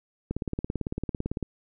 click train, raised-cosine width 3 ms, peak -16 dBFS, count 21, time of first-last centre 0.31-1.427 s, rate 17.9 Hz, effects none

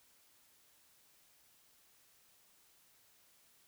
silence, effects white hiss -68 dBFS RMS until 3.67 s

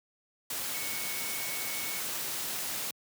sine tone in noise, 2217 Hz, C#7, in tune, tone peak -41 dBFS, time 0.74-2 s, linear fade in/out 5 ms, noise white, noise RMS -35 dBFS, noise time 0.5-2.91 s, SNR -9 dB, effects high-pass 100 Hz 12 dB/octave

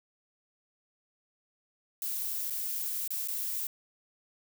violet noise with dropouts, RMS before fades -34 dBFS, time 2.02-3.67 s, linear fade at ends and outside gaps 1 ms, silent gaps 2.499-2.505 / 3.077-3.105 / 3.275-3.284 s, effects none

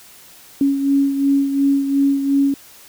sine beating tone pair, 277.2 / 280 Hz, C#4 / C#4, 0 / +18 cents, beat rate 2.8 Hz, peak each -14 / -22 dBFS, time 0.61-2.54 s, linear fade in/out 2 ms, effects white hiss -44 dBFS RMS until 2.88 s

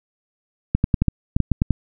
clicks, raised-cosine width 5 ms, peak -4 dBFS, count 10, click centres 0.75 / 0.841 / 0.942 / 1.02 / 1.083 / 1.365 / 1.403 / 1.517 / 1.619 / 1.707 s, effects none

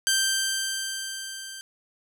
10% pulse tone with level ramp, 1568 Hz, G6, in tune, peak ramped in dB -11 to -29 dBFS, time 0.07-1.61 s, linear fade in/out 0 ms, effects none

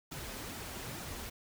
pink noise with flanger, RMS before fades -43 dBFS, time 0.11-1.3 s, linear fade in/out 10 ms, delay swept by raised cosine 1.8 to 6.9 ms, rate 2.3 Hz, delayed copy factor -0.55, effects none

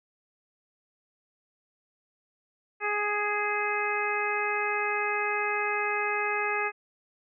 harmonic tone with a mistuned harmonic, 415.3 Hz, G#4, in tune, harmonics 1 / 2 / 3 / 4 / 5 / 6, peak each -33 / -33 / -33 / -33 / -33 / -33 dBFS, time 2.8-6.72 s, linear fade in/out 50 ms, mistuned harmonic 6, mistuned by +36 cents, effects none

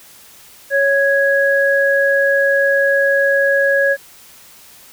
sine tone pair together, 555 / 1661.7 Hz, C#5 / G#6, +2 / +1 cents, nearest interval octave + perfect fifth, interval 1899 cents, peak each -14 dBFS, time 0.7-3.97 s, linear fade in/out 50 ms, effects white hiss -43 dBFS RMS until 4.92 s

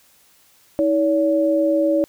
sine tone pair together, 319.9 / 568 Hz, D#4 / C#5, +48 / +42 cents, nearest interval minor seventh, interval 994 cents, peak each -18 / -17 dBFS, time 0.79-2.04 s, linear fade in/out 0 ms, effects white hiss -55 dBFS RMS until 2.08 s

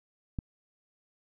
click, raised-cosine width 5 ms, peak -20 dBFS, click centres 0.388 s, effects none

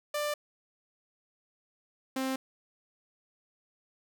sawtooth tone pair in turn, 592 / 263.7 Hz, D5 / C4, +14 / +14 cents, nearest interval octave + major second, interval 1400 cents, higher first, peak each -26 dBFS, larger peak neither, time 0.14-0.34 / 2.16-2.36 s, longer neither, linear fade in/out 5 ms, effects none

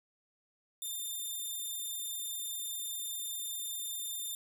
5% pulse tone, 3595 Hz, A7, 36 cents sharp, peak -29 dBFS, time 0.82-4.35 s, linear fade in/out 2 ms, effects none

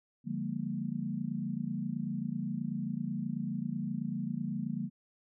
sine chord, Bb dominant seventh, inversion first, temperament equal with one note detuned, 146.83 / 174.61 / 202.4 / 233.1 Hz, D3 / F3 / Ab3 / Bb3, 0 / 0 / -44 / 0 cents, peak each -40 / -38 / -38 / -37 dBFS, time 0.24-4.9 s, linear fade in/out 50 ms, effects none

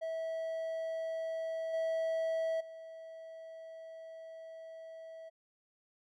triangle tone with level steps, 650 Hz, E5, 24 cents flat, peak -33 / -29 / -44 dBFS, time 0.01-5.3 s, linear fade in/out 20 ms, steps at 1.73 / 2.6 s, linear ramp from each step 10 ms, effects none

